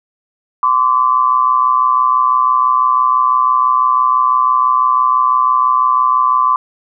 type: tone pair together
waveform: sine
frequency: 1029 / 1155 Hz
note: C6 / D6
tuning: -29 / -29 cents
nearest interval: major second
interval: 200 cents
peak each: -12 dBFS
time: 0.63-6.56 s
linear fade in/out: 2 ms
effects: none